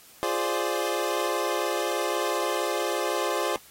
25% pulse chord, D half-diminished seventh, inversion first, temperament equal, 349.2 / 415.3 / 523.3 / 587.3 Hz, F4 / Ab4 / C5 / D5, 0 / 0 / 0 / 0 cents, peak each -27 dBFS, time 0.23-3.56 s, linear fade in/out 0 ms, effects white hiss -52 dBFS RMS until 3.7 s + AAC 48 kbps

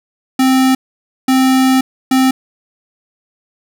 square tone bursts at uneven times, 261.6 Hz, C4, in tune, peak -9 dBFS, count 3, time 0.39-0.75 / 1.28-1.81 / 2.11-2.31 s, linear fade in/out 5 ms, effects none

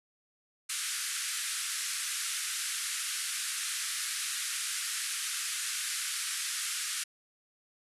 white band-pass noise, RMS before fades -35 dBFS, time 0.69-7.04 s, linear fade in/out 10 ms, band 1300 to 11000 Hz, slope 48 dB/octave, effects resampled to 32000 Hz

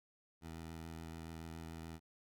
15% pulse tone with vibrato, 81.6 Hz, E2, 17 cents flat, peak -40 dBFS, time 0.41-2 s, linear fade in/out 50 ms, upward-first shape sine, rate 7 Hz, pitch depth 19 cents each way, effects none

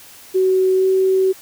sine tone with pitch glide, 375.5 to 379.2 Hz, F#4 to F#4, +26 to +43 cents, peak -12 dBFS, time 0.34-1.33 s, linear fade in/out 20 ms, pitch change +17 cents, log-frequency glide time 0.75-0.86 s, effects white hiss -42 dBFS RMS until 1.41 s

